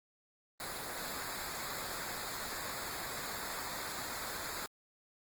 pink noise with comb filter, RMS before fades -41 dBFS, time 0.6-4.66 s, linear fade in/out 0 ms, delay 0.34 ms, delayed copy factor -0.75, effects Opus 24 kbps

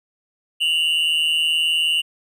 triangle tone pair together, 2789 / 2948 Hz, F7 / F#7, -3 / -7 cents, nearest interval minor second, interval 96 cents, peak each -18 dBFS, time 0.6-2.02 s, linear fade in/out 20 ms, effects none

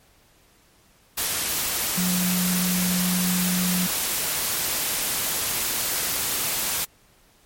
sine tone in noise, 180.7 Hz, F#3, 41 cents flat, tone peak -22 dBFS, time 1.97-3.87 s, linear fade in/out 10 ms, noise white, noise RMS -25 dBFS, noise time 1.17-6.85 s, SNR 0 dB, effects pink hiss -58 dBFS RMS until 7.45 s + MP3 64 kbps

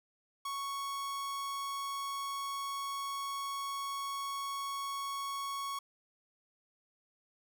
45% pulse tone, 1108.7 Hz, C#6, in tune, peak -36 dBFS, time 0.45-5.79 s, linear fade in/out 5 ms, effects none

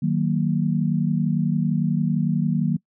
sine chord, D# minor, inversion none, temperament just, 155.56 / 186.68 / 233.3 Hz, D#3 / F#3 / A#3, 0 / +16 / +2 cents, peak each -22 / -23 / -24 dBFS, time 0.02-2.77 s, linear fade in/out 10 ms, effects noise-tail reverb RT60 0.1 s tail -24 dB re dry

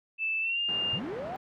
sine tone with pitch glide, 2637 to 2810 Hz, E7 to F7, 0 to +10 cents, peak -27 dBFS, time 0.18-1 s, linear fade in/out 50 ms, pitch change +110 cents, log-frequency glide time 0.41-0.6 s
pink band-pass noise, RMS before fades -42 dBFS, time 0.68-1.37 s, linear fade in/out 10 ms, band 140 to 1600 Hz, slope 12 dB/octave
sine linear sweep, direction up, 101.4 to 784 Hz, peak -34 dBFS, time 0.93-1.36 s, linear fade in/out 0 ms
effects none

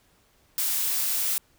blue noise, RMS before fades -26 dBFS, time 0.58-1.38 s, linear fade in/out 0 ms, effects pink hiss -63 dBFS RMS until 1.58 s

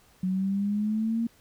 sine exponential sweep, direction up, 183.6 to 233.1 Hz, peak -24 dBFS, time 0.23-1.27 s, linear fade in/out 5 ms, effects pink hiss -60 dBFS RMS until 1.4 s

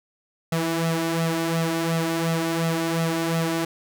sawtooth tone with flanger, 164.81 Hz, E3, in tune, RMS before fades -24 dBFS, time 0.52-3.65 s, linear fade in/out 5 ms, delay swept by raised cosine 1.5 to 3.4 ms, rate 2.8 Hz, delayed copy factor +0.65, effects none

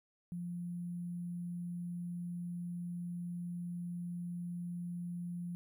sine tone with sample-and-hold, 174.61 Hz, F3, in tune, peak -38 dBFS, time 0.32-5.55 s, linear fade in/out 0 ms, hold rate 11025 Hz, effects none

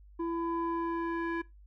square tone with low-pass filter sweep, 334.9 Hz, E4, 27 cents sharp, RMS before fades -33 dBFS, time 0.19-1.42 s, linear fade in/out 10 ms, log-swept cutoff 770 to 1800 Hz, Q 2.6, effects noise-tail reverb RT60 0.2 s tail -21 dB re dry + added 50 Hz sine -52 dBFS peak until 1.66 s

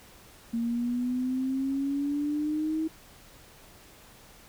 sine exponential sweep, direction up, 230 to 320.2 Hz, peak -26 dBFS, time 0.53-2.88 s, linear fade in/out 10 ms, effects pink hiss -53 dBFS RMS until 4.48 s

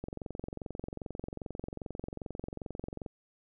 click train, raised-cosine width 2 ms, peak -25 dBFS, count 69, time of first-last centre 0.04-3.062 s, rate 22.5 Hz, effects none

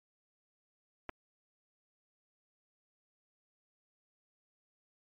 clicks, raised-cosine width 0.5 ms, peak -26 dBFS, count 2, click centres 1.092 / 1.095 s, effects MP3 96 kbps

